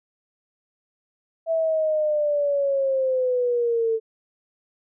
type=linear sweep; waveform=sine; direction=down; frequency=659.3 to 443.1 Hz; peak=-19 dBFS; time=1.46-4 s; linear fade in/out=50 ms; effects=none